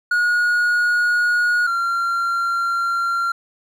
triangle tone pair in turn, 1446 / 1377.9 Hz, F#6 / F6, -40 / -24 cents, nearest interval minor second, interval 84 cents, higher first, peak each -13 / -16 dBFS, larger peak first, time 0.11-1.67 / 1.67-3.32 s, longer second, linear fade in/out 5 ms, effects none

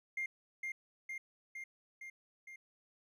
triangle tone with echo, 2113 Hz, C7, 16 cents sharp, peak -32 dBFS, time 0.17-0.26 s, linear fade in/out 5 ms, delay 460 ms, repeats 5, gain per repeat -3 dB, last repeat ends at 2.56 s, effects tanh soft clip ceiling -32 dBFS

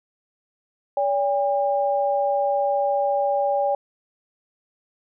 sine tone pair together, 570.5 / 805 Hz, C#5 / G5, +50 / +46 cents, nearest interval tritone, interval 596 cents, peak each -21 / -22 dBFS, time 0.97-3.75 s, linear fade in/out 2 ms, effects none

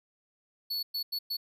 square tone bursts at uneven times, 4421 Hz, C#8, 5 cents flat, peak -31 dBFS, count 4, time 0.7-0.83 / 0.94-1.03 / 1.12-1.19 / 1.3-1.37 s, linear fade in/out 10 ms, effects none

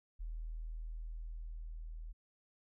sine tone with level ramp, 40.18 Hz, E1, 44 cents flat, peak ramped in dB -39 to -43 dBFS, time 0.19-2.13 s, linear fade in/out 20 ms, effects none

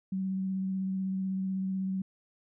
sine tone with vibrato, 190.1 Hz, F#3, 47 cents sharp, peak -29 dBFS, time 0.12-2.02 s, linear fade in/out 5 ms, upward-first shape sine, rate 16 Hz, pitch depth 14 cents each way, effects none

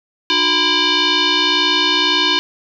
sine tone with frequency modulation, 299.6 Hz, D4, 35 cents sharp, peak -12 dBFS, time 0.3-2.39 s, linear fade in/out 0 ms, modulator 661 Hz, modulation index 6.3, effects none

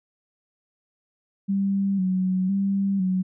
sine tone with vibrato, 191.2 Hz, G3, 43 cents flat, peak -20 dBFS, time 1.48-3.23 s, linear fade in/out 20 ms, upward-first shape square, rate 0.99 Hz, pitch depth 49 cents each way, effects none

